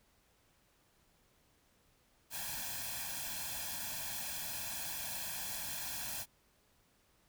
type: noise with comb filter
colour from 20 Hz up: white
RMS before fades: -41 dBFS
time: 2.3-6.26 s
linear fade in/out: 50 ms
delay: 1.2 ms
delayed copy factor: +0.85
effects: pink hiss -71 dBFS RMS until 7.28 s

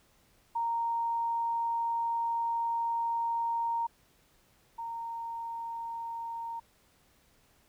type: tone pair in turn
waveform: sine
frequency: 928 / 923.6 Hz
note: A#5 / A#5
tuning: -8 / -16 cents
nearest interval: unison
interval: 8 cents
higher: first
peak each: -28 / -35 dBFS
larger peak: first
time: 0.55-3.87 / 4.78-6.6 s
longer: first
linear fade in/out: 10 ms
effects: pink hiss -66 dBFS RMS until 7.68 s

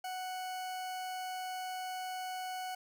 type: tone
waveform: 40% pulse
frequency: 741 Hz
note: F#5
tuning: 2 cents sharp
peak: -37 dBFS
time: 0.04-2.75 s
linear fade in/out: 5 ms
effects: 12-bit

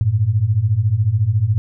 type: beating tone pair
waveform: sine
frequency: 97.8 / 111.8 Hz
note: G2 / A2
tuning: -4 / +28 cents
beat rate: 14 Hz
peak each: -18 / -15 dBFS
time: 0.01-1.58 s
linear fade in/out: 0 ms
effects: none

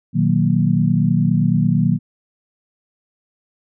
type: chord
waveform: sine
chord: B major seventh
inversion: none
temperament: equal with one note detuned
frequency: 121 / 155.56 / 185 / 233.1 Hz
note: B2 / D#3 / F#3 / A#3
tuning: -35 / 0 / 0 / 0 cents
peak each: -20 / -17 / -18 / -20 dBFS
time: 0.13-1.99 s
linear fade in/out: 50 ms
effects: none

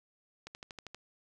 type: click train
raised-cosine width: 0.2 ms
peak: -27 dBFS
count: 7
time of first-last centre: 0.47-0.946 s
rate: 12.6 Hz
effects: none

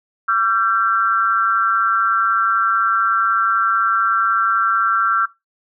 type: tone with amplitude modulation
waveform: sine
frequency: 1358 Hz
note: F6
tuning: 49 cents flat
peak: -9 dBFS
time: 0.28-5.26 s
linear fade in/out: 10 ms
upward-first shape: sine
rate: 211 Hz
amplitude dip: 95%
effects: noise-tail reverb RT60 0.2 s tail -20 dB re dry

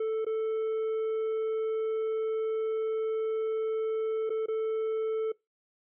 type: tone with dropouts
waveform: triangle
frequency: 440.7 Hz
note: A4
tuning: 3 cents sharp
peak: -25 dBFS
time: 0-5.32 s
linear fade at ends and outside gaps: 5 ms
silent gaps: 0.248-0.265 / 4.295-4.302 / 4.46-4.483 s
effects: noise-tail reverb RT60 0.2 s tail -23 dB re dry + resampled to 8000 Hz

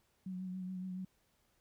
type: tone with vibrato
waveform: sine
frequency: 185 Hz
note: F#3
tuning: in tune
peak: -39 dBFS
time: 0.26-1.05 s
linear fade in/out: 5 ms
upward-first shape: triangle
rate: 7.1 Hz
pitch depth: 35 cents each way
effects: pink hiss -75 dBFS RMS until 1.6 s

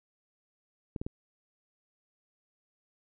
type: clicks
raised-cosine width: 3 ms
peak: -22 dBFS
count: 3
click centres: 0.962 / 1.015 / 1.065 s
effects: none

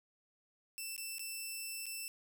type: tone with dropouts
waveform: 10% pulse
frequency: 2665 Hz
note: E7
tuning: 18 cents sharp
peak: -32 dBFS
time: 0.78-2.08 s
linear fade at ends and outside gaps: 0 ms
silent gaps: 0.964-0.979 / 1.183-1.194 / 1.857-1.865 s
effects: none

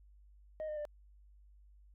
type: tone with pitch steps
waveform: sine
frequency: 622.3 / 608.1 / 594.2 Hz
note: D#5 / D#5 / D5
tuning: 0 / -40 / +20 cents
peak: -35 dBFS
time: 0.6-0.852 s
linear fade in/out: 0 ms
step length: 84 ms
effects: tanh soft clip ceiling -36 dBFS + added 50 Hz sine -58 dBFS peak until 1.94 s

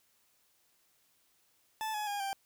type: tone with pitch steps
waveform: 40% pulse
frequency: 874 / 843.7 / 814.5 / 786.3 Hz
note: A5 / G#5 / G#5 / G5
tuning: -12 / +27 / -34 / +5 cents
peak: -33 dBFS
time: 1.81-2.33 s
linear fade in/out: 0 ms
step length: 130 ms
effects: white hiss -71 dBFS RMS until 2.45 s

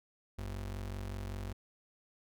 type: ring-modulated tone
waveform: square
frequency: 73.42 Hz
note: D2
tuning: in tune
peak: -36 dBFS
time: 0.38-1.53 s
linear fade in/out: 10 ms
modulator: 22.6 Hz
effects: none

